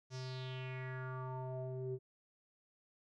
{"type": "tone with low-pass filter sweep", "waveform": "square", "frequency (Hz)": 129.2, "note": "C3", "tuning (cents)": -21, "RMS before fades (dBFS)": -43, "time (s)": [0.1, 1.99], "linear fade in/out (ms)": 50, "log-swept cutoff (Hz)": [6000, 360], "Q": 4.4, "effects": []}